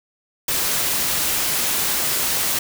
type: noise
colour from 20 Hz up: white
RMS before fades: -21 dBFS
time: 0.48-2.59 s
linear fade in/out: 5 ms
effects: none